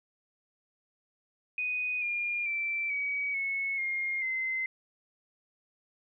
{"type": "tone with pitch steps", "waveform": "sine", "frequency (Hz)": [2489, 2413, 2338, 2267, 2197, 2130, 2064], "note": ["D#7", "D7", "D7", "C#7", "C#7", "C7", "C7"], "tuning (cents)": [0, 46, -8, 38, -16, 30, -24], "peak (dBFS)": -29, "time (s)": [1.58, 4.66], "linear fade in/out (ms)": 2, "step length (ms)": 440, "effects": []}